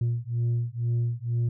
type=beating tone pair; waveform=sine; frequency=117.4 / 119.5 Hz; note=A#2 / A#2; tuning=+13 / +43 cents; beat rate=2.1 Hz; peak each=-25 dBFS; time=0.01-1.49 s; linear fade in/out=5 ms; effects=tanh soft clip ceiling -21 dBFS